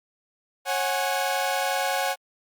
sawtooth chord, C# suspended fourth, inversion none, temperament equal with one note detuned, 546.4 / 740 / 830.6 Hz, C#5 / F#5 / G#5, -25 / 0 / 0 cents, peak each -25 / -23 / -25 dBFS, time 0.65-2.16 s, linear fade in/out 50 ms, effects Opus 48 kbps

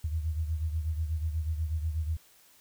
sine beating tone pair, 78 / 86.2 Hz, D#2 / F2, +5 / -22 cents, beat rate 8.2 Hz, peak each -29 / -36 dBFS, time 0.04-2.17 s, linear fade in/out 5 ms, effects white hiss -60 dBFS RMS until 2.6 s

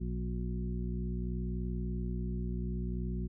harmonic tone with a mistuned harmonic, 60.6 Hz, B1, 32 cents flat, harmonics 1 / 2 / 3 / 4 / 6, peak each -35 / -41 / -38 / -44 / -46 dBFS, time 0-3.28 s, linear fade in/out 20 ms, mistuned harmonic 1, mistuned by -69 cents, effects none

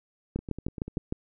two click trains, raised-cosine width 3 ms, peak -24 / -16 dBFS, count 7 / 6, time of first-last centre 0.39-0.978 / 0.36-1.125 s, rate 10.2 / 6.54 Hz, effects none

